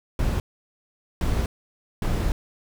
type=noise bursts at uneven times; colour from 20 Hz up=brown; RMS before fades=-23 dBFS; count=3; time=0.19-0.4 / 1.21-1.46 / 2.02-2.32 s; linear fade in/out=2 ms; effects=none